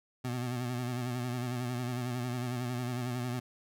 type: tone with vibrato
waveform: 25% pulse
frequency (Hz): 123.47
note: B2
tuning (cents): 0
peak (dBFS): -29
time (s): 0.24-3.4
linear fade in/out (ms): 10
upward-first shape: sine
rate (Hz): 11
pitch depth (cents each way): 54
effects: none